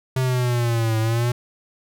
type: linear two-way sweep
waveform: square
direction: down then up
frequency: 130.81 to 110 to 122.8 Hz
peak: -19 dBFS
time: 0.16-1.32 s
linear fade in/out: 5 ms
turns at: 0.99 s
effects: none